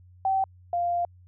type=tone pair in turn; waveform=sine; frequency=770 / 696.2 Hz; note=G5 / F5; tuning=-31 / -6 cents; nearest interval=major second; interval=175 cents; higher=first; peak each=-21 / -23 dBFS; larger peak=first; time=0.25-0.44 / 0.73-1.05 s; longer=second; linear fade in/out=2 ms; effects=added 90 Hz sine -50 dBFS peak until 1.27 s